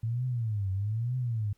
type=tone with vibrato; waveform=sine; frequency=110 Hz; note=A2; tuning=in tune; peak=-27 dBFS; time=0.03-1.53 s; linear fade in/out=5 ms; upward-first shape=triangle; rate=1.1 Hz; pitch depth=280 cents each way; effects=pink hiss -71 dBFS RMS until 1.57 s + MP3 96 kbps